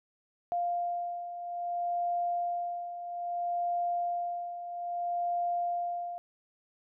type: beating tone pair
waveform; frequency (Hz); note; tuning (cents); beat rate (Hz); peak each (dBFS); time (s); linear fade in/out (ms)
sine; 698.5 / 699.11; F5 / F5; 0 / +2; 0.61; -37 / -31; 0.52-6.18; 0
effects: none